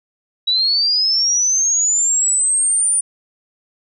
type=linear sweep; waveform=sine; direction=up; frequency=3869 to 9397 Hz; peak=-13 dBFS; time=0.47-3.01 s; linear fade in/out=10 ms; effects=none